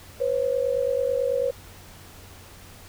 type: tone pair together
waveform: sine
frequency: 493.9 / 543 Hz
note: B4 / C#5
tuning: 0 / -36 cents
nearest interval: major second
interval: 164 cents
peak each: -24 dBFS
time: 0.2-1.51 s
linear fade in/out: 10 ms
effects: added 91 Hz sine -49 dBFS peak until 2.88 s + pink hiss -47 dBFS RMS until 2.88 s